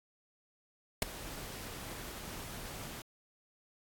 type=noise with ADSR envelope; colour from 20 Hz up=pink; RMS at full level=-25 dBFS; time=1.02-3.02 s; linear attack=3 ms; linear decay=10 ms; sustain=-20 dB; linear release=4 ms; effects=AAC 64 kbps